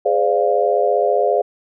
sine chord, D half-diminished seventh, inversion second, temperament equal with one note detuned, 415.3 / 512.2 / 587.3 / 698.5 Hz, Ab4 / C5 / D5 / F5, 0 / -37 / 0 / 0 cents, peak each -19 dBFS, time 0.05-1.42 s, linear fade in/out 10 ms, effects none

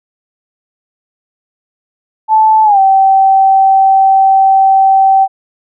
sine tone with pitch glide, 873 to 773.3 Hz, A5 to G5, -14 to -24 cents, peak -4 dBFS, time 2.28-5.28 s, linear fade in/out 50 ms, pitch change -210 cents, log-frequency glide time 2.64-2.79 s, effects none

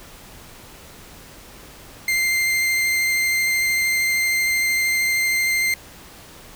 40% pulse tone with vibrato, 2093 Hz, C7, in tune, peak -17 dBFS, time 2.08-5.74 s, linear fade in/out 2 ms, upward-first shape triangle, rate 13 Hz, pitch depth 11 cents each way, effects pink hiss -43 dBFS RMS until 6.55 s

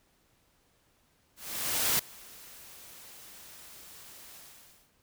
white noise with ADSR envelope, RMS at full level -26 dBFS, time 1.36-4.92 s, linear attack 630 ms, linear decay 5 ms, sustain -24 dB, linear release 570 ms, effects pink hiss -69 dBFS RMS until 5.02 s

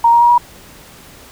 sine tone with pitch steps, 932.3 / 942 / 951.9 / 961.8 Hz, A#5 / A#5 / A#5 / B5, 0 / +18 / +36 / -46 cents, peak -6 dBFS, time 0.04-0.38 s, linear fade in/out 5 ms, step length 85 ms, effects pink hiss -40 dBFS RMS until 1.31 s

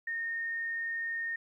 sine tone, 1838 Hz, A#6, 25 cents flat, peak -32 dBFS, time 0.07-1.36 s, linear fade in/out 5 ms, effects 12-bit

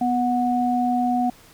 sine tone pair together, 246.9 / 733.9 Hz, B3 / F#5, 0 / -14 cents, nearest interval octave + perfect fifth, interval 1886 cents, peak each -21 dBFS, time 0.01-1.3 s, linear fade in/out 5 ms, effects pink hiss -50 dBFS RMS until 1.53 s

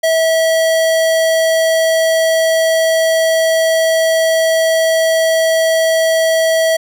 square tone, 649 Hz, E5, 27 cents flat, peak -11 dBFS, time 0.03-6.77 s, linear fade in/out 10 ms, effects none

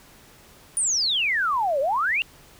sine exponential two-way sweep, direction down then up, 9730 to 523.3 to 2859 Hz, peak -20 dBFS, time 0.77-2.22 s, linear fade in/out 0 ms, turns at 1.8 s, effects pink hiss -51 dBFS RMS until 2.59 s

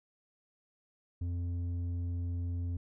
square tone with low-pass filter, 87.31 Hz, F2, in tune, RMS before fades -35 dBFS, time 1.21-2.77 s, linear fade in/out 5 ms, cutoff 190 Hz, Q 1.3, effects none

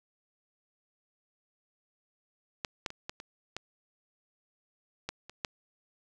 clicks, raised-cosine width 0.2 ms, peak -15 / -15 / -25 / -19 / -26 / -19 / -17 / -28 / -14 dBFS, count 9, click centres 2.648 / 2.862 / 2.904 / 3.095 / 3.201 / 3.566 / 5.09 / 5.296 / 5.448 s, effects none

